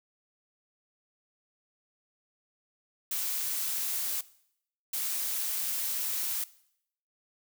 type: noise bursts at uneven times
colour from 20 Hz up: blue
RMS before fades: -32 dBFS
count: 2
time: 3.11-4.21 / 4.93-6.44 s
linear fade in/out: 5 ms
effects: noise-tail reverb RT60 0.7 s tail -19 dB re dry